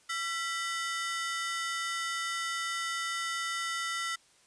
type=ring-modulated tone; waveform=sawtooth; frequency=1661.2 Hz; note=G#6; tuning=in tune; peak=-25 dBFS; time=0.09-4.16 s; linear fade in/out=10 ms; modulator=310 Hz; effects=white hiss -63 dBFS RMS until 4.46 s + resampled to 22050 Hz